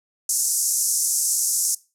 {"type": "band-pass noise", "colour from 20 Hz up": "pink", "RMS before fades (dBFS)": -22, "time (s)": [0.29, 1.75], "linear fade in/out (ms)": 5, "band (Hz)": [5800, 12000], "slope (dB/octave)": 48, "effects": ["noise-tail reverb RT60 0.3 s tail -21 dB re dry"]}